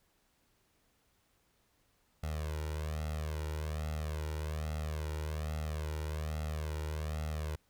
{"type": "tone with flanger", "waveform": "sawtooth", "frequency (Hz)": 77, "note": "D#2", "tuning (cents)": -17, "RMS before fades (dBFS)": -37, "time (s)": [2.23, 7.56], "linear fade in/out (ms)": 5, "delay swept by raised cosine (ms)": [1.5, 2.13], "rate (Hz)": 1.2, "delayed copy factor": 1, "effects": ["pink hiss -73 dBFS RMS until 7.69 s"]}